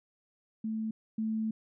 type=tone pair in turn; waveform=sine; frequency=220 / 220 Hz; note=A3 / A3; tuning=0 / 0 cents; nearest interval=unison; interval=0 cents; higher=neither; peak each=-31 / -29 dBFS; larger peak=second; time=0.64-0.91 / 1.18-1.51 s; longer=second; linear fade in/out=5 ms; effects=none